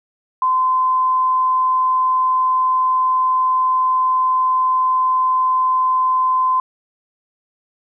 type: tone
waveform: sine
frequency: 1029 Hz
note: C6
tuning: 29 cents flat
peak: -13 dBFS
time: 0.42-6.6 s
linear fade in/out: 2 ms
effects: none

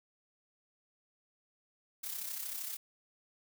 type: noise with amplitude modulation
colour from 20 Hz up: blue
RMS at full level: -38 dBFS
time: 2.03-2.77 s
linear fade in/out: 10 ms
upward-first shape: sine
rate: 32.9 Hz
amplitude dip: 55%
effects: none

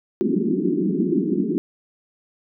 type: band-pass noise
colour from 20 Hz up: white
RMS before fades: -21 dBFS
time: 0.21-1.58 s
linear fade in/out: 0 ms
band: 170 to 390 Hz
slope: 96 dB/octave
effects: none

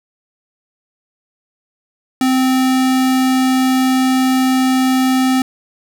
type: tone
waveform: square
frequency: 259.6 Hz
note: C4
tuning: 13 cents flat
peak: -12 dBFS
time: 2.21-5.42 s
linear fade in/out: 2 ms
effects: none

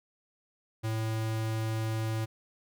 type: tone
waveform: square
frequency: 110.9 Hz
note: A2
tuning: 14 cents sharp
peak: -30 dBFS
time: 0.83-2.26 s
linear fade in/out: 20 ms
effects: none

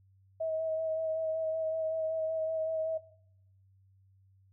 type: tone with vibrato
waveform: sine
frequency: 640 Hz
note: D#5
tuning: 49 cents sharp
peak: -30 dBFS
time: 0.4-2.98 s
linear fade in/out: 10 ms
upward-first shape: sine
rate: 5.3 Hz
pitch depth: 19 cents each way
effects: noise-tail reverb RT60 0.7 s tail -17 dB re dry + added 96 Hz sine -61 dBFS peak until 4.52 s

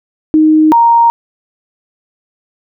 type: tone pair in turn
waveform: sine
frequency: 311.1 / 932.2 Hz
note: D#4 / A#5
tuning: 0 / 0 cents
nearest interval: octave + perfect fifth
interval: 1900 cents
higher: second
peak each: -4 dBFS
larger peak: neither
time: 0.34-0.72 / 0.72-1.1 s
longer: neither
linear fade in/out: 0 ms
effects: none

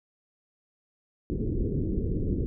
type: low-pass noise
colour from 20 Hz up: pink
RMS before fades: -28 dBFS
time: 1.3-2.46 s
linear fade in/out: 0 ms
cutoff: 430 Hz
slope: 48 dB/octave
effects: none

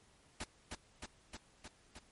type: noise with echo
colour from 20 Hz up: pink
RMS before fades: -42 dBFS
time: 0.4-0.44 s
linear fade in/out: 5 ms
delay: 310 ms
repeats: 5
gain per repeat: -2 dB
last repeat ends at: 1.99 s
effects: pink hiss -67 dBFS RMS until 2.11 s + MP3 48 kbps

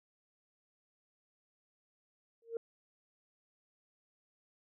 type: tone with exponential growth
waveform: sine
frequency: 460 Hz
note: A#4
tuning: 23 cents flat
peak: -30 dBFS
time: 2.42-2.57 s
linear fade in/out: 2 ms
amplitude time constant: 31 ms
effects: tanh soft clip ceiling -28 dBFS

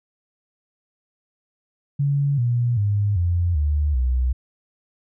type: tone with pitch steps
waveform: sine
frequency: 141.5 / 120.37 / 102.39 / 87.1 / 74.1 / 63.03 Hz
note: C#3 / B2 / G#2 / F2 / D2 / B1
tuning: +36 / -44 / -24 / -4 / +16 / +36 cents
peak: -17 dBFS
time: 1.99-4.33 s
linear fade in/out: 10 ms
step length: 390 ms
effects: none

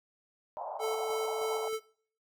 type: band-pass noise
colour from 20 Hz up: pink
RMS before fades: -39 dBFS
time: 0.57-1.68 s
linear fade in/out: 0 ms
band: 620 to 940 Hz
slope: 48 dB/octave
type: tone with tremolo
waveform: square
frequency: 440 Hz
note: A4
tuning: in tune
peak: -31 dBFS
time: 0.79-1.8 s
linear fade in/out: 50 ms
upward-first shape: square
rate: 3.2 Hz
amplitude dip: 25%
effects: noise-tail reverb RT60 0.5 s tail -20 dB re dry

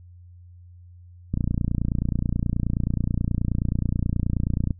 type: click train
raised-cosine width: 5 ms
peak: -11 dBFS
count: 100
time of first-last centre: 1.34-4.707 s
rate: 29.4 Hz
effects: noise-tail reverb RT60 0.1 s tail -24 dB re dry + added 88 Hz sine -44 dBFS peak until 4.79 s

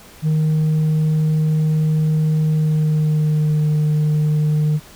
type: tone with pitch glide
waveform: sine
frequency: 155.56 to 151.92 Hz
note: D#3 to D#3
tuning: 0 to -41 cents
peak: -11 dBFS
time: 0.22-4.8 s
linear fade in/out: 50 ms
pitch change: -41 cents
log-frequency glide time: 2.43-3.69 s
effects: tanh soft clip ceiling -13 dBFS + pink hiss -43 dBFS RMS until 4.95 s

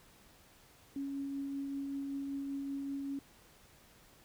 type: tone with tremolo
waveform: sine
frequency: 277.2 Hz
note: C#4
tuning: in tune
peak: -35 dBFS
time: 0.96-3.19 s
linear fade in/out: 2 ms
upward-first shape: triangle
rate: 5.2 Hz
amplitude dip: 25%
effects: pink hiss -62 dBFS RMS until 4.24 s

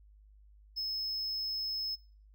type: tone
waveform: triangle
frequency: 5190 Hz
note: E8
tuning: 28 cents flat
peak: -32 dBFS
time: 0.76-1.96 s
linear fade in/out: 20 ms
effects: noise-tail reverb RT60 0.4 s tail -20 dB re dry + added 51 Hz sine -56 dBFS peak until 2.34 s

